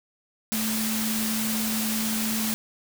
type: tone in noise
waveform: sine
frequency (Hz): 219.7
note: A3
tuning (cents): -2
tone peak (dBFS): -27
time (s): 0.52-2.54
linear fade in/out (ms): 0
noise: white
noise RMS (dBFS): -29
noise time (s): 0.52-2.54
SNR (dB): -1
effects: none